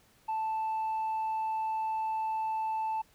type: tone with tanh clipping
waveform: sine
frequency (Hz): 880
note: A5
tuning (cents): 0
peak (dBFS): -30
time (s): 0.28-3.02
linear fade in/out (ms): 10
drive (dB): 1
effects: pink hiss -64 dBFS RMS until 3.14 s